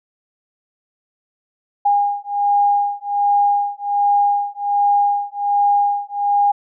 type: beating tone pair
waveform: sine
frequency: 813 / 814.3 Hz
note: G#5 / G#5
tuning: -37 / -34 cents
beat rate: 1.3 Hz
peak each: -17 dBFS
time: 1.85-6.52 s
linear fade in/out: 10 ms
effects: none